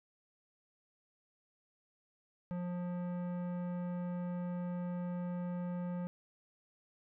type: tone with tanh clipping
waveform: sine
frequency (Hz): 177.3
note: F3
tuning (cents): +26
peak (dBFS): -38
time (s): 2.51-6.07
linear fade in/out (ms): 0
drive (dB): 15
effects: none